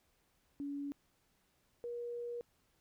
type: tone pair in turn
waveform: sine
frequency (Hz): 283.8 / 477.3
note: C#4 / A#4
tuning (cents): +41 / +41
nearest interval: major sixth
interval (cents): 900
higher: second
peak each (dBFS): -38 / -39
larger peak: first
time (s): 0.6-0.92 / 1.84-2.41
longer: second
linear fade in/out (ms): 0
effects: pink hiss -75 dBFS RMS until 2.8 s